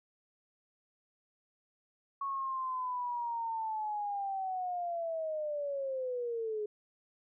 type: linear sweep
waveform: sine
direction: down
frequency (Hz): 1108.7 to 415.4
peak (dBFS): -33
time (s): 2.21-6.66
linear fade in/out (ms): 5
effects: none